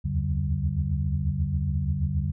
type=tone cluster; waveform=sine; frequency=72.9 / 79.4 / 87.4 / 141 / 188.7 Hz; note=D2 / D#2 / F2 / C#3 / F#3; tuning=-12 / +36 / +2 / +30 / +34 cents; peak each=-31 / -30 / -29 / -28 / -33 dBFS; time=0.04-2.32 s; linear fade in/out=20 ms; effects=none